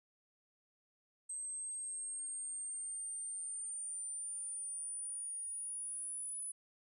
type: exponential sweep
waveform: sine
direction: up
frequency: 8270 to 9956 Hz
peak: -40 dBFS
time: 1.29-6.52 s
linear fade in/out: 10 ms
effects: none